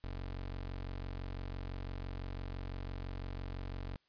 25% pulse tone, 45.95 Hz, F#1, 11 cents flat, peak -36 dBFS, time 0.04-3.96 s, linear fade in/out 0 ms, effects white hiss -75 dBFS RMS until 4.08 s + resampled to 11025 Hz

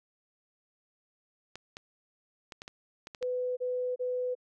clicks, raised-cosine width 0.2 ms, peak -25 dBFS, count 8, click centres 1.556 / 1.769 / 2.522 / 2.619 / 2.679 / 3.071 / 3.148 / 3.227 s
sine tone bursts, 500 Hz, B4, 21 cents sharp, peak -29 dBFS, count 3, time 3.21-4.352 s, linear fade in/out 20 ms, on 360 ms, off 31 ms
effects none

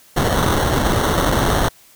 pink noise with sample-and-hold, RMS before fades -17 dBFS, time 0.16-1.69 s, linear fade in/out 10 ms, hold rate 2450 Hz, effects white hiss -49 dBFS RMS until 1.95 s

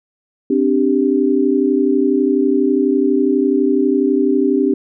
sine chord, C suspended second, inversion none, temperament equal, 261.6 / 293.7 / 392 Hz, C4 / D4 / G4, 0 / 0 / 0 cents, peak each -16 dBFS, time 0.5-4.74 s, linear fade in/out 5 ms, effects none

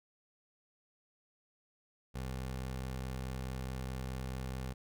20% pulse tone, 64.7 Hz, C2, 19 cents flat, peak -33 dBFS, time 2.14-4.74 s, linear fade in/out 20 ms, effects none

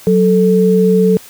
sine tone pair together, 185.08 / 440.2 Hz, F#3 / A4, +1 / +1 cents, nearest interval octave + minor third, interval 1500 cents, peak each -10 dBFS, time 0.07-1.17 s, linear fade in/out 0 ms, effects white hiss -38 dBFS RMS until 1.29 s + high-pass 80 Hz 12 dB/octave

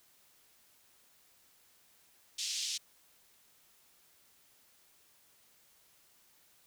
white band-pass noise, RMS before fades -37 dBFS, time 2.38-2.78 s, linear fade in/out 10 ms, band 3100 to 6600 Hz, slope 24 dB/octave, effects white hiss -66 dBFS RMS until 6.66 s

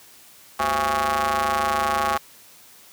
sawtooth ring-modulated tone, 146.83 Hz, D3, in tune, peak -13 dBFS, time 0.59-2.18 s, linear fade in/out 10 ms, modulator 968 Hz, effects white hiss -49 dBFS RMS until 2.92 s + high-pass 60 Hz 12 dB/octave

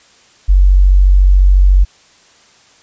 sine tone, 47.01 Hz, F#1, 28 cents sharp, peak -4 dBFS, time 0.48-1.85 s, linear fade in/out 20 ms, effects white hiss -47 dBFS RMS until 2.82 s + resampled to 16000 Hz

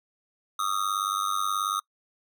square tone with amplitude modulation, 1239 Hz, D#6, 8 cents flat, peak -22 dBFS, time 0.59-1.8 s, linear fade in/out 5 ms, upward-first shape sine, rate 98.5 Hz, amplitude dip 100%, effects noise-tail reverb RT60 0.1 s tail -25 dB re dry

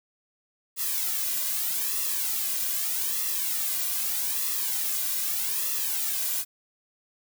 blue noise with flanger, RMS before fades -28 dBFS, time 0.76-6.45 s, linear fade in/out 50 ms, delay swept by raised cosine 1.3 to 2.3 ms, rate 0.81 Hz, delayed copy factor -0.85, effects none

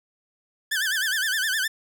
sawtooth tone with vibrato, 1638 Hz, G#6, 24 cents flat, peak -19 dBFS, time 0.71-1.68 s, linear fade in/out 10 ms, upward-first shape sine, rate 9.7 Hz, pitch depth 160 cents each way, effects none

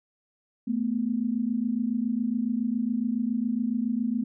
sine tone pair together, 220 / 247.2 Hz, A3 / B3, 0 / +2 cents, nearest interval major second, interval 202 cents, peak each -27 dBFS, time 0.67-4.24 s, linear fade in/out 10 ms, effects none

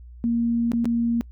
sine tone with dropouts, 233.8 Hz, A#3, 5 cents sharp, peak -19 dBFS, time 0.24-1.21 s, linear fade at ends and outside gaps 0 ms, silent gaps 0.718-0.734 / 0.845-0.855 s, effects noise-tail reverb RT60 0.1 s tail -26 dB re dry + added 60 Hz sine -40 dBFS peak until 1.31 s

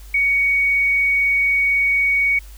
sine tone, 2239 Hz, C#7, 17 cents sharp, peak -14 dBFS, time 0.14-2.39 s, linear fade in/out 5 ms, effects added 50 Hz sine -36 dBFS peak until 2.57 s + white hiss -48 dBFS RMS until 2.57 s

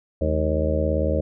harmonic tone with a mistuned harmonic, 77.78 Hz, D#2, in tune, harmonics 1 / 2 / 3 / 4 / 5 / 6 / 7 / 8, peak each -23 / -31 / -30 / -29 / -35 / -29 / -25 / -30 dBFS, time 0.21-1.21 s, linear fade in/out 5 ms, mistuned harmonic 3, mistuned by -150 cents, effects none

